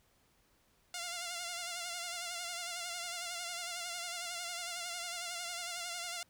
5% pulse tone with vibrato, 698.5 Hz, F5, in tune, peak -27 dBFS, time 0.94-6.23 s, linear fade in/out 2 ms, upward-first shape sine, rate 11 Hz, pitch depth 49 cents each way, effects pink hiss -71 dBFS RMS until 6.29 s

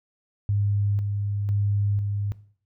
sine tone with tremolo, 101.7 Hz, G#2, 36 cents flat, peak -20 dBFS, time 0.49-2.32 s, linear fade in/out 0 ms, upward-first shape square, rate 1 Hz, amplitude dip 35%, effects noise-tail reverb RT60 0.5 s tail -18 dB re dry

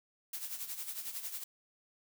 blue noise with tremolo, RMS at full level -39 dBFS, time 0.33-1.44 s, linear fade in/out 5 ms, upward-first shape sine, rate 11 Hz, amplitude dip 65%, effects none

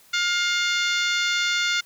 harmonic tone with a mistuned harmonic, 707 Hz, F5, 21 cents sharp, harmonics 2 / 3 / 4 / 5 / 6 / 7 / 8 / 9 / 10, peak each -25 / -26 / -31 / -27 / -31 / -37 / -38 / -37 / -39 dBFS, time 0.13-1.81 s, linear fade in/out 10 ms, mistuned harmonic 6, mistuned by +36 cents, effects white hiss -54 dBFS RMS until 1.85 s

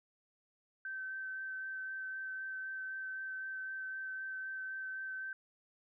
sine tone with vibrato, 1543 Hz, G6, 28 cents flat, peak -39 dBFS, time 0.85-5.33 s, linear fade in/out 2 ms, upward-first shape sine, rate 3.9 Hz, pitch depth 12 cents each way, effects none

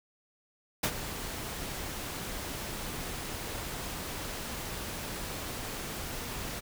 pink noise with ADSR envelope, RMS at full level -26 dBFS, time 0.83-6.61 s, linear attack 8 ms, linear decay 65 ms, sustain -12 dB, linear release 25 ms, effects none

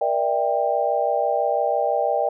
sine chord, E half-diminished seventh, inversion second, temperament just, 474.7 / 593.3 / 659.3 / 791.1 Hz, Bb4 / D5 / E5 / G5, +31 / +18 / 0 / +16 cents, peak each -26 / -23 / -25 / -23 dBFS, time 0.01-2.29 s, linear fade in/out 5 ms, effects none

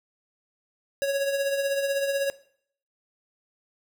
square tone with tremolo, 554.4 Hz, C#5, in tune, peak -22 dBFS, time 1.02-2.3 s, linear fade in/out 0 ms, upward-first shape triangle, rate 16 Hz, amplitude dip 55%, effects noise-tail reverb RT60 0.6 s tail -19 dB re dry

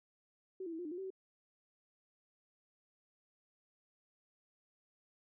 sine tone with pitch steps, 376.9 / 334.6 / 323.4 / 354.7 / 303.1 / 353.2 / 383.6 / 379.4 Hz, F#4 / E4 / E4 / F4 / D#4 / F4 / G4 / F#4, +32 / +26 / -33 / +27 / -45 / +20 / -37 / +43 cents, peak -40 dBFS, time 0.6-1.104 s, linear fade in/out 5 ms, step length 63 ms, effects none

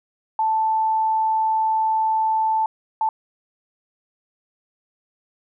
sine tone bursts at uneven times, 880 Hz, A5, in tune, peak -17 dBFS, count 2, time 0.39-2.66 / 3.01-3.09 s, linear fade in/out 2 ms, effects none

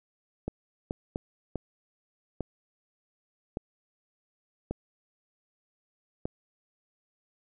clicks, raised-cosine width 2 ms, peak -18 dBFS, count 8, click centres 0.48 / 0.909 / 1.159 / 1.557 / 2.407 / 3.571 / 4.71 / 6.255 s, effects none

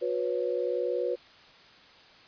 sine chord, F# suspended fourth, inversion none, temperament equal with one note detuned, 362.4 / 493.9 / 554.4 Hz, F#4 / B4 / C#5, -36 / 0 / 0 cents, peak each -32 / -29 / -33 dBFS, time 0.01-1.16 s, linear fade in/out 20 ms, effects white hiss -54 dBFS RMS until 2.27 s + resampled to 11025 Hz

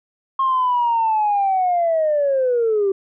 sine linear sweep, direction down, 1077 to 382 Hz, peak -14 dBFS, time 0.39-2.92 s, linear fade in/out 5 ms, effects tanh soft clip ceiling -11 dBFS

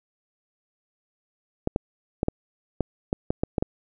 clicks, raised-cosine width 2 ms, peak -9 dBFS, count 10, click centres 1.674 / 1.761 / 2.231 / 2.284 / 2.807 / 3.129 / 3.305 / 3.435 / 3.582 / 3.625 s, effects none

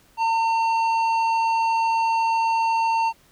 sine tone with tanh clipping, 907 Hz, A#5, 48 cents flat, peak -20 dBFS, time 0.17-3.13 s, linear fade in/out 50 ms, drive 10 dB, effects pink hiss -57 dBFS RMS until 3.31 s

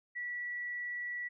sine tone, 1947 Hz, B6, 25 cents flat, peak -36 dBFS, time 0.15-1.29 s, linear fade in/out 20 ms, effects none

